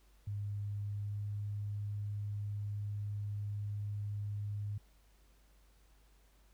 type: tone with pitch glide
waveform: sine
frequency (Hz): 102.3 to 103.01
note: G#2 to G#2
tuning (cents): -26 to -14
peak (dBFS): -36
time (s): 0.27-4.78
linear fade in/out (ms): 5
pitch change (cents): +12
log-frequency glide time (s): 0.88-1.25
effects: added 50 Hz sine -63 dBFS peak until 6.53 s + pink hiss -71 dBFS RMS until 6.53 s